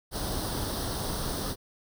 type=noise with comb filter; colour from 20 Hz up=pink; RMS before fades=-32 dBFS; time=0.11-1.56 s; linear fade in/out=50 ms; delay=0.21 ms; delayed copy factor=+0.75; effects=none